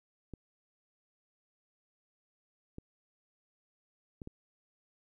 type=clicks; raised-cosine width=3 ms; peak=-30 dBFS; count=4; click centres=0.337 / 2.784 / 4.218 / 4.274 s; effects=12-bit